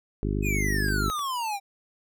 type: harmonic tone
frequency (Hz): 50.5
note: G#1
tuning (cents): -48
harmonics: 1 / 2 / 3 / 4 / 5 / 6 / 7 / 8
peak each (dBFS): -28 / -31 / -33 / -34 / -35 / -36 / -36 / -37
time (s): 0.23-1.1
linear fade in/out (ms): 0
type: exponential sweep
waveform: square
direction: down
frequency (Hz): 2558 to 775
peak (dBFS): -28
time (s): 0.42-1.6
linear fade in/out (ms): 50
type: clicks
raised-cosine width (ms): 0.3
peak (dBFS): -29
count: 2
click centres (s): 0.885 / 1.192
effects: none